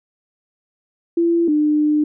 sine tone pair in turn, 338.3 / 300.6 Hz, E4 / D4, +45 / +40 cents, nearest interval major second, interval 205 cents, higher first, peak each -13 dBFS, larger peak neither, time 1.17-1.48 / 1.48-2.04 s, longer second, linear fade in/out 5 ms, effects none

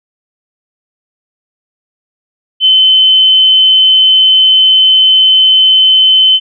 sine tone, 3058 Hz, G7, 44 cents flat, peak -3 dBFS, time 2.6-6.4 s, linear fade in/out 50 ms, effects none

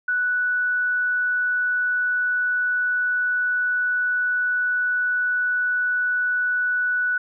sine tone, 1480 Hz, F#6, in tune, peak -19 dBFS, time 0.08-7.18 s, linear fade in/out 5 ms, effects none

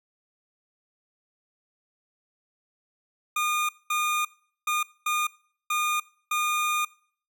25% pulse tone bursts at uneven times, 1218 Hz, D#6, 37 cents flat, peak -20 dBFS, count 6, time 3.36-3.69 / 3.9-4.25 / 4.67-4.83 / 5.06-5.27 / 5.7-6 / 6.31-6.85 s, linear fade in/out 5 ms, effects noise-tail reverb RT60 0.5 s tail -21 dB re dry

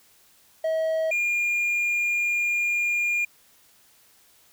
triangle tone pair in turn, 641 / 2414 Hz, E5 / D7, -49 / +47 cents, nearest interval octave + major seventh, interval 2296 cents, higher second, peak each -20 dBFS, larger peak neither, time 0.64-1.11 / 1.11-3.25 s, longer second, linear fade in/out 5 ms, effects white hiss -58 dBFS RMS until 4.52 s

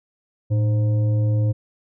sine tone with frequency modulation, 110 Hz, A2, in tune, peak -16 dBFS, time 0.5-1.53 s, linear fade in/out 20 ms, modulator 413 Hz, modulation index 0.31, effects none

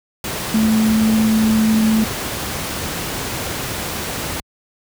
sine tone in noise, 219.6 Hz, A3, 3 cents flat, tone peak -12 dBFS, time 0.54-2.04 s, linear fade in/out 2 ms, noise pink, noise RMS -24 dBFS, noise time 0.24-4.4 s, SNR +9 dB, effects high-pass 60 Hz 12 dB/octave

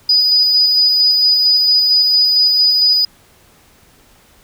triangle tone with tremolo, 4957 Hz, D#8, 7 cents flat, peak -5 dBFS, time 0.09-3.05 s, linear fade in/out 5 ms, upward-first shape square, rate 4.4 Hz, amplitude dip 30%, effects tanh soft clip ceiling -6 dBFS + pink hiss -49 dBFS RMS until 4.43 s

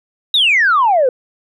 sine exponential sweep, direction down, 3897 to 484.5 Hz, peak -8 dBFS, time 0.34-1.09 s, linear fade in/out 2 ms, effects tanh soft clip ceiling -5 dBFS

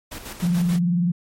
pink noise with tremolo, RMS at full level -34 dBFS, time 0.11-0.79 s, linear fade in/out 10 ms, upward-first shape square, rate 6.9 Hz, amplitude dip 55%
sine tone with vibrato, 174.61 Hz, F3, in tune, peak -17 dBFS, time 0.42-1.12 s, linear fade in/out 10 ms, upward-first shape sine, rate 20 Hz, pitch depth 89 cents each way
effects MP3 64 kbps

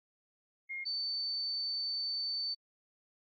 sine tone pair in turn, 2136 / 4535 Hz, C7 / C#8, +35 / +39 cents, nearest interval octave + minor second, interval 1304 cents, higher second, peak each -37 / -33 dBFS, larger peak second, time 0.69-0.85 / 0.85-2.55 s, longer second, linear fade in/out 20 ms, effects AAC 32 kbps

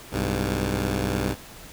10% pulse tone pair together, 63.44 / 99.9 Hz, B1 / G2, +47 / +33 cents, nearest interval minor sixth, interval 786 cents, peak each -18 dBFS, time 0.11-1.36 s, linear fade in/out 50 ms, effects pink hiss -44 dBFS RMS until 1.72 s

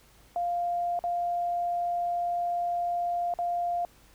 sine tone with dropouts, 698.5 Hz, F5, in tune, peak -26 dBFS, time 0.36-3.85 s, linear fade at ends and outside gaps 1 ms, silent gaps 0.991-1.039 / 3.339-3.388 s, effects added 50 Hz sine -60 dBFS peak until 4.14 s + pink hiss -59 dBFS RMS until 4.14 s

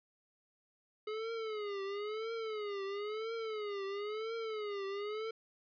square tone with vibrato, 423.1 Hz, G#4, 32 cents sharp, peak -38 dBFS, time 1.07-5.31 s, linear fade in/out 5 ms, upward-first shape triangle, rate 0.99 Hz, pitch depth 150 cents each way, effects resampled to 11025 Hz

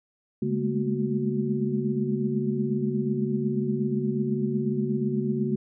sine tone cluster, 141 / 206.3 / 214.5 / 231.9 / 370.2 Hz, C#3 / G#3 / A3 / A#3 / F#4, +30 / -11 / -44 / -9 / +1 cents, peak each -30 dBFS, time 0.42-5.56 s, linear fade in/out 5 ms, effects none

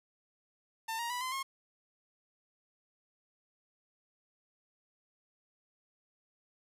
sawtooth tone with pitch steps, 898 / 939.9 / 983.8 / 1029.7 / 1077.8 Hz, A5 / A#5 / B5 / C6 / C#6, +35 / +14 / -7 / -28 / -49 cents, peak -31 dBFS, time 0.88-1.43 s, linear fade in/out 10 ms, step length 110 ms, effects resampled to 32000 Hz + 10-bit

